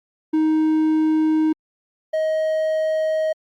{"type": "tone pair in turn", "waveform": "triangle", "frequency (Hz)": [313.1, 629.6], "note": ["D#4", "D#5"], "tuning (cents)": [11, 20], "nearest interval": "octave", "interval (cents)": 1209, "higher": "second", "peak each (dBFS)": [-13, -16], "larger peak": "first", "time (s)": [[0.33, 1.53], [2.13, 3.33]], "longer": "neither", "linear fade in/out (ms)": 10, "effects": ["Opus 48 kbps"]}